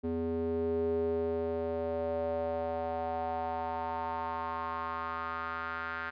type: tone with band-pass filter sweep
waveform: square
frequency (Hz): 82.41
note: E2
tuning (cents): 0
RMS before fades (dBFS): -34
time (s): 0.03-6.11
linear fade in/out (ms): 20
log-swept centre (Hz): 330 to 1500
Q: 4.4
effects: resampled to 11025 Hz